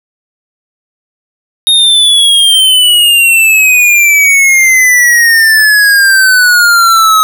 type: exponential sweep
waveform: square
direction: down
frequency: 3729 to 1270 Hz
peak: -4 dBFS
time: 1.67-7.23 s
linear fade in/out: 0 ms
effects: none